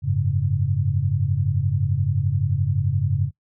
sine chord, F# suspended second, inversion none, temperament just, 92.5 / 104.06 / 138.75 Hz, F#2 / G#2 / C#3, 0 / +4 / +2 cents, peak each -24 / -23 / -22 dBFS, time 0.02-3.31 s, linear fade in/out 50 ms, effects noise-tail reverb RT60 0.1 s tail -20 dB re dry

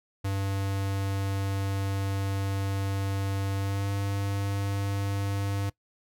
square tone with pitch glide, 98 to 99.48 Hz, G2 to G2, 0 to +26 cents, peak -28 dBFS, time 0.24-5.7 s, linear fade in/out 10 ms, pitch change +26 cents, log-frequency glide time 3.56-3.9 s, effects noise-tail reverb RT60 0.1 s tail -20 dB re dry

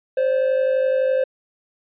triangle tone pair together, 523.3 / 575.1 Hz, C5 / D5, 0 / -36 cents, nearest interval major second, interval 164 cents, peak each -15 / -23 dBFS, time 0.17-1.24 s, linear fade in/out 5 ms, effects resampled to 8000 Hz

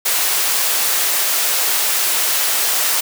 white high-pass noise, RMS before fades -17 dBFS, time 0.05-3.01 s, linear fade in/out 10 ms, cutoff 490 Hz, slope 12 dB/octave, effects none

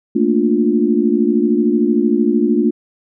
sine chord, Bb major seventh, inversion third, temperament equal with one note detuned, 220 / 233.1 / 293.7 / 353.3 Hz, A3 / Bb3 / D4 / F4, 0 / 0 / 0 / +20 cents, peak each -17 dBFS, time 0.15-2.71 s, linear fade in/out 10 ms, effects none

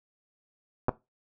clicks, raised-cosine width 1 ms, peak -11 dBFS, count 2, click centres 0.884 / 0.892 s, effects noise-tail reverb RT60 0.2 s tail -17 dB re dry

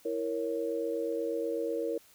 sine chord, A# diminished, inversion second, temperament equal, 329.6 / 466.2 / 554.4 Hz, E4 / A#4 / C#5, 0 / 0 / 0 cents, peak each -36 / -32 / -36 dBFS, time 0.05-1.98 s, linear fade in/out 5 ms, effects white hiss -60 dBFS RMS until 2.14 s

